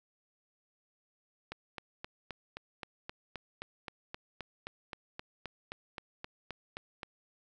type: click train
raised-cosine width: 0.3 ms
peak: -24 dBFS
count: 22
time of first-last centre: 1.52-7.032 s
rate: 3.81 Hz
effects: none